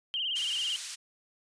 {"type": "tone with vibrato", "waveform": "sine", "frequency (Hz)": 3000, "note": "F#7", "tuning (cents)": 23, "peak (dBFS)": -29, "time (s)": [0.14, 0.76], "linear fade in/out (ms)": 0, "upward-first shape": "sine", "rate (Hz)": 18, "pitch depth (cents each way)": 110}
{"type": "band-pass noise", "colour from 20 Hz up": "white", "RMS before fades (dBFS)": -40, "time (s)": [0.35, 0.96], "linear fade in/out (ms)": 20, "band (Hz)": [2300, 8600], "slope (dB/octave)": 12}
{"effects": ["resampled to 22050 Hz"]}